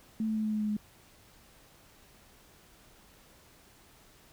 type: tone with pitch steps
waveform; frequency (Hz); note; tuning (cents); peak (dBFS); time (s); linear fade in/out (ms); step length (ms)
sine; 220 / 218.4 / 216.7 / 215.1 / 213.5 / 211.9 / 210.3; A3 / A3 / A3 / A3 / G#3 / G#3 / G#3; 0 / -13 / -26 / -39 / +48 / +35 / +22; -28; 0.2-0.767; 2; 81
effects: pink hiss -59 dBFS RMS until 4.32 s

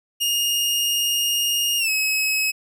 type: tone with pitch glide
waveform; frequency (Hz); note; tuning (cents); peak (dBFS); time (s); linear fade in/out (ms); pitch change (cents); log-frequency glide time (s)
sawtooth; 2843 to 2562; F7 to E7; +30 to -50; -16; 0.2-2.52; 20; -180; 1.78-1.9
effects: none

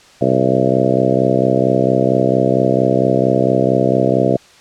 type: harmonic tone with a mistuned harmonic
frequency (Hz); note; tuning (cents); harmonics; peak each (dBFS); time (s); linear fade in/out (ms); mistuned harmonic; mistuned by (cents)
64.4; C2; -27; 2 / 3 / 4 / 5 / 6 / 7 / 8 / 9 / 10; -20 / -20 / -20 / -20 / -20 / -20 / -20 / -20 / -20; 0.21-4.37; 5; 10; +59
effects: white hiss -45 dBFS RMS until 4.6 s + low-pass 6000 Hz 12 dB/octave

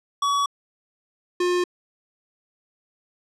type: tone pair in turn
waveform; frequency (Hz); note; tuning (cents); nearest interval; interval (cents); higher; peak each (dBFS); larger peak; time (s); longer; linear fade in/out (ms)
square; 1132 / 356.6; C#6 / F4; +36 / +36; octave + minor sixth; 2000; first; -20; neither; 0.22-0.46 / 1.4-1.64; neither; 5
effects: low-pass 7000 Hz 12 dB/octave

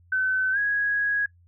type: tone with pitch glide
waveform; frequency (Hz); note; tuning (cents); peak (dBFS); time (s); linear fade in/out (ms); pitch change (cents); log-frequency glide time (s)
sine; 1521 to 1658.7; F#6 to G#6; +47 to -3; -21; 0.12-1.26; 5; +150; 0.52-0.58
effects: noise-tail reverb RT60 0.1 s tail -20 dB re dry + added 87 Hz sine -54 dBFS peak until 1.47 s

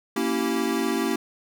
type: chord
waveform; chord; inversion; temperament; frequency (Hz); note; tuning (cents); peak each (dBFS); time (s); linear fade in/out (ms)
square; A# diminished seventh; none; equal with one note detuned; 233.1 / 277.2 / 329.6 / 386.2; A#3 / C#4 / E4 / G4; 0 / 0 / 0 / -26; -29; 0.16-1.16; 5
effects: none

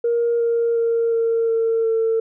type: tone with pitch steps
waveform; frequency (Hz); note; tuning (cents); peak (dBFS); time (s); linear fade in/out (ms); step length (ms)
sine; 470 / 465.9 / 461.9 / 457.9 / 454 / 450.1; A#4 / A#4 / A#4 / A#4 / A#4 / A4; +14 / -1 / -16 / -31 / -46 / +39; -15; 0.04-2.2; 5; 360
effects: tanh soft clip ceiling -12 dBFS

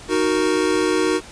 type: chord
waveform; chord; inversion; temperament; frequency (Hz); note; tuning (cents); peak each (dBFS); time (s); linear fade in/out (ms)
square; D# minor; none; equal; 311.1 / 370 / 466.2; D#4 / F#4 / A#4; 0 / 0 / 0; -22 / -21 / -23; 0.08-1.21; 50
effects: pink hiss -40 dBFS RMS until 1.31 s + resampled to 22050 Hz

